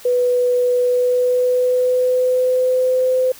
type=tone with pitch glide; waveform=sine; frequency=493.9 to 512.2 Hz; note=B4 to C5; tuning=0 to -37 cents; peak=-13 dBFS; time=0.05-3.32 s; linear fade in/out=5 ms; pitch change=+63 cents; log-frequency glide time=0.8-3.13 s; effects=white hiss -41 dBFS RMS until 3.39 s